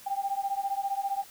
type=beating tone pair; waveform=sine; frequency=784 / 799 Hz; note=G5 / G5; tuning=0 / +33 cents; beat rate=15 Hz; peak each=-31 dBFS; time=0.06-1.24 s; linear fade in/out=10 ms; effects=white hiss -51 dBFS RMS until 1.3 s